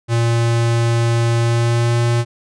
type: tone with pitch glide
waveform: square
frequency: 116.8 to 118.36 Hz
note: A#2 to A#2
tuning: +4 to +27 cents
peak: -14 dBFS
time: 0.08-2.25 s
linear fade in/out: 50 ms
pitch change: +23 cents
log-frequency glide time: 1.38-2 s
effects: resampled to 22050 Hz